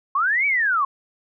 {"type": "linear two-way sweep", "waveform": "sine", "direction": "up then down", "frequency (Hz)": [1050, 2316, 1050], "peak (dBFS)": -17, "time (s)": [0.15, 0.85], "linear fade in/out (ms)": 5, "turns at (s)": 0.46, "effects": []}